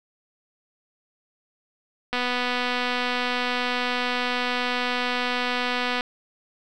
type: click train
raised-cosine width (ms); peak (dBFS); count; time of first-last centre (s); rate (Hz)
0.3; -10; 959; 2.13-6.009; 247
effects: none